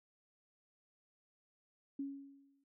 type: tone with exponential decay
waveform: sine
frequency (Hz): 277.2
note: C#4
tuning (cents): 0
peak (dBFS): -36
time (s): 1.99-2.64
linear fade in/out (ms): 5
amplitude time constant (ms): 140
effects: none